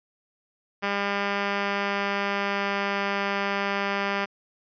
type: tone with pitch glide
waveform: 5% pulse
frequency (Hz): 200.7 to 199.31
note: G3 to G3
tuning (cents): +41 to +29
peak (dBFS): -13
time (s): 0.82-4.26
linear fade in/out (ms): 20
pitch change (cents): -12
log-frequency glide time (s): 1.36-3.35
effects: resampled to 11025 Hz